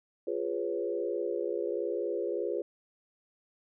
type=chord; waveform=sine; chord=C# dominant seventh; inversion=first; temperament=equal with one note detuned; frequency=349.2 / 410.5 / 493.9 / 554.4 Hz; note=E#4 / G#4 / B4 / C#5; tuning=0 / -20 / 0 / 0 cents; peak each=-35 / -34 / -35 / -38 dBFS; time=0.27-2.62 s; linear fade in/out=5 ms; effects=none